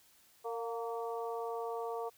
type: harmonic tone with a mistuned harmonic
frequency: 230 Hz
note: A#3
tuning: 23 cents flat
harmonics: 2 / 3 / 4 / 5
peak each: -38 / -42 / -44 / -46 dBFS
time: 0.44-2.1 s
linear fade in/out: 20 ms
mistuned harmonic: 3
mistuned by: +34 cents
effects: white hiss -65 dBFS RMS until 2.17 s